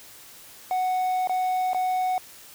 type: tone with dropouts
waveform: triangle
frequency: 740 Hz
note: F#5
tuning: in tune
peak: -20 dBFS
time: 0.71-2.18 s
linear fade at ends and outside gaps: 1 ms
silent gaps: 1.273-1.295 / 1.733-1.746 s
effects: white hiss -47 dBFS RMS until 2.54 s